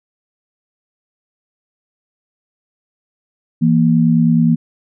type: tone pair together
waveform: sine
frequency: 165.3 / 234.9 Hz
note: E3 / A#3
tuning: +5 / +13 cents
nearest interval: tritone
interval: 608 cents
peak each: -12 dBFS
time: 3.61-4.56 s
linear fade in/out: 20 ms
effects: none